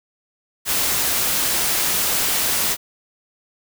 white noise, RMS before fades -20 dBFS, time 0.65-2.77 s, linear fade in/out 50 ms, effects none

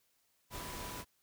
sine tone in noise, 987.8 Hz, B5, in tune, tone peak -49 dBFS, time 0.5-1.05 s, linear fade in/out 50 ms, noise pink, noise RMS -44 dBFS, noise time 0.5-1.05 s, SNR -8 dB, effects white hiss -75 dBFS RMS until 1.22 s

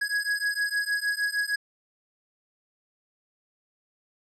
square beating tone pair, 1661.2 / 1667.7 Hz, G#6 / G#6, 0 / +7 cents, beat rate 6.5 Hz, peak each -29 dBFS, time 0.01-1.56 s, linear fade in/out 10 ms, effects low-pass 10000 Hz 12 dB/octave

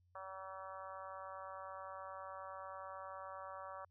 harmonic tone, 190.5 Hz, G3, 49 cents flat, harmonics 3 / 4 / 5 / 6 / 7 / 8 / 9, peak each -52 / -55 / -54 / -51 / -55 / -62 / -64 dBFS, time 0.15-3.85 s, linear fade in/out 5 ms, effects added 89 Hz sine -70 dBFS peak until 3.9 s

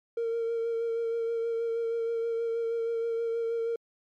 triangle tone with vibrato, 460.5 Hz, A#4, 21 cents flat, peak -24 dBFS, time 0.17-3.76 s, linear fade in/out 5 ms, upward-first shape sine, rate 6.3 Hz, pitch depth 19 cents each way, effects tanh soft clip ceiling -23 dBFS + MP3 64 kbps

